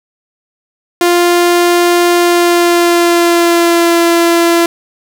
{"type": "tone with pitch glide", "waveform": "sawtooth", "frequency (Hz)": [349.1, 339.4], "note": ["F4", "F4"], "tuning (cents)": [-1, -49], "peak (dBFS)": -3, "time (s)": [1.01, 4.66], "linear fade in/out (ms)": 2, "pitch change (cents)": -48, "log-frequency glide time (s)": [2.14, 3.99], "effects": []}